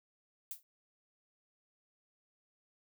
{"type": "noise with exponential decay", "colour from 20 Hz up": "violet", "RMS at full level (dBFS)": -38, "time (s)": [0.51, 0.63], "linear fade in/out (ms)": 1, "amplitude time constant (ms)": 26, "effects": []}